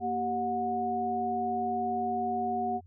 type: tone cluster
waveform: sine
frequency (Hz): 234.1 / 389.4 / 729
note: A#3 / G4 / F#5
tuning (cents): +8 / -12 / -26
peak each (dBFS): -35 / -36 / -29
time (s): 0-2.81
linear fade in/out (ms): 50
effects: added 89 Hz sine -51 dBFS peak until 2.86 s